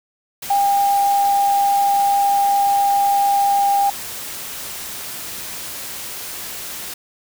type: tone in noise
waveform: sine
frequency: 801 Hz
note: G5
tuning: 37 cents sharp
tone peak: -13 dBFS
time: 0.5-3.9 s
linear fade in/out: 5 ms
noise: white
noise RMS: -30 dBFS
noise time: 0.42-6.94 s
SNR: +14 dB
effects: none